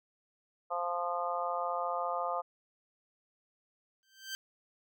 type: harmonic tone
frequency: 174.61 Hz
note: F3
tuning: in tune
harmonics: 3 / 4 / 5 / 6 / 7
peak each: -38 / -36 / -39 / -40 / -37 dBFS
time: 0.7-2.42 s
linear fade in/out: 20 ms
type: tone with exponential growth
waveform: 15% pulse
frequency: 1561 Hz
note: G6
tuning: 8 cents flat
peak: -28 dBFS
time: 4.03-4.35 s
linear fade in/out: 0 ms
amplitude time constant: 69 ms
effects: none